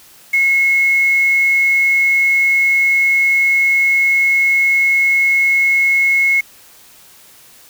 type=tone with quantisation; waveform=sine; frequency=2175 Hz; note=C#7; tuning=33 cents flat; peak=-10 dBFS; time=0.33-6.41 s; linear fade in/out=10 ms; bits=5; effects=white hiss -44 dBFS RMS until 7.69 s